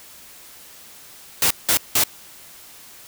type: noise bursts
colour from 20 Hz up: white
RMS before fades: -17 dBFS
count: 3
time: 1.42-2.038 s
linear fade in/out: 2 ms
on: 86 ms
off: 180 ms
effects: white hiss -44 dBFS RMS until 3.07 s